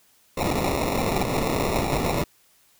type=noise with sample-and-hold; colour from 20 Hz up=white; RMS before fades=-24 dBFS; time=0.37-2.24 s; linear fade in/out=5 ms; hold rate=1575 Hz; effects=white hiss -60 dBFS RMS until 2.79 s